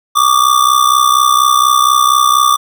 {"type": "ring-modulated tone", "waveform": "square", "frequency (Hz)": 1174.7, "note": "D6", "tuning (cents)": 0, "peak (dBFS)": -5, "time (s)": [0.15, 2.57], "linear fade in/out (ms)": 20, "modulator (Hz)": 32.1, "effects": []}